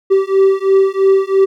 triangle beating tone pair, 385.8 / 388.8 Hz, G4 / G4, -28 / -14 cents, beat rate 3 Hz, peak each -10 dBFS, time 0.1-1.46 s, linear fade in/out 20 ms, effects none

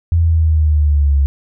sine exponential sweep, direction down, 84.7 to 68.8 Hz, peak -9 dBFS, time 0.12-1.26 s, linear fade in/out 0 ms, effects none

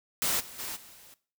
white noise with level steps, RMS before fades -28 / -46 / -37 / -51 / -53 dBFS, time 0.22-1.14 s, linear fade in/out 0 ms, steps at 0.39 / 0.58 / 0.75 / 0.93 s, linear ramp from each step 20 ms, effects noise-tail reverb RT60 0.4 s tail -18 dB re dry

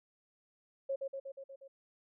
sine tone with echo, 544 Hz, C#5, 33 cents flat, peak -32 dBFS, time 0.89-0.96 s, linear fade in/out 10 ms, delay 120 ms, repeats 6, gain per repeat -3 dB, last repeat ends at 1.68 s, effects none

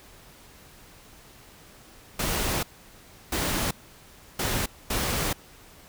pink noise bursts at uneven times, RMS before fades -27 dBFS, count 4, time 2.19-2.63 / 3.32-3.71 / 4.39-4.66 / 4.9-5.33 s, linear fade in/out 5 ms, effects pink hiss -51 dBFS RMS until 5.88 s

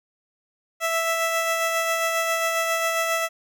15% pulse tone with tremolo, 659.3 Hz, E5, in tune, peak -14 dBFS, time 0.8-3.29 s, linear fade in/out 50 ms, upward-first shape sine, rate 7.4 Hz, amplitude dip 30%, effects none

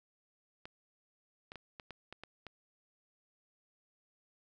clicks, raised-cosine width 0.3 ms, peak -30 dBFS, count 8, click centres 0.655 / 1.519 / 1.557 / 1.798 / 1.907 / 2.126 / 2.236 / 2.467 s, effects none

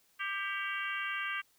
harmonic tone with a mistuned harmonic, 395.3 Hz, G4, 15 cents sharp, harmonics 3 / 4 / 5 / 6 / 7 / 8, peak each -40 / -38 / -41 / -41 / -41 / -47 dBFS, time 0.19-1.42 s, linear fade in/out 20 ms, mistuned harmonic 6, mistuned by -68 cents, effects white hiss -69 dBFS RMS until 1.58 s

